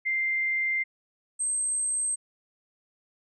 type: tone pair in turn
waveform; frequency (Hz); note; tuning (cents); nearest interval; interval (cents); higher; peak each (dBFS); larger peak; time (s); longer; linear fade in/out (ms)
sine; 2093 / 8309; C7 / C9; 0 / -13; 2 octaves; 2387; second; -24 / -25; first; 0.05-0.84 / 1.39-2.16; first; 20
effects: none